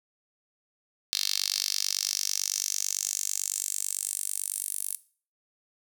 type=tone with high-pass filter sweep; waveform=10% pulse; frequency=49 Hz; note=G1; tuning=in tune; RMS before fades=-31 dBFS; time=1.13-4.95 s; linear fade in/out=0 ms; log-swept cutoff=4300 to 10000 Hz; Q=3.4; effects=noise-tail reverb RT60 0.4 s tail -17 dB re dry